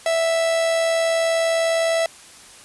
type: tone with amplitude modulation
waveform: 45% pulse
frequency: 659.3 Hz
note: E5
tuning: in tune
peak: -16 dBFS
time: 0.06-2.06 s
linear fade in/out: 2 ms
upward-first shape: sine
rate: 79.8 Hz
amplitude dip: 30%
effects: white hiss -44 dBFS RMS until 2.64 s + resampled to 24000 Hz